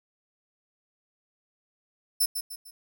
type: tone with echo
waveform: 5% pulse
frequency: 5300 Hz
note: E8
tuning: 9 cents sharp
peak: -15 dBFS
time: 2.2-2.26 s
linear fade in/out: 10 ms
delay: 150 ms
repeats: 3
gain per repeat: -8 dB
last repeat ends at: 2.71 s
effects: none